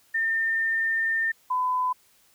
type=tone pair in turn; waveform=sine; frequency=1808 / 1007.1 Hz; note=A6 / B5; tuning=+47 / +34 cents; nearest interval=minor seventh; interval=1013 cents; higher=first; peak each=-22 dBFS; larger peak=neither; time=0.14-1.32 / 1.5-1.93 s; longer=first; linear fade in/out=10 ms; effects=white hiss -61 dBFS RMS until 2.34 s